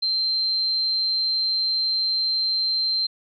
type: tone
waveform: sine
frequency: 4134 Hz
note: C8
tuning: 22 cents flat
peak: -20 dBFS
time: 0.02-3.07 s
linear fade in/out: 10 ms
effects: none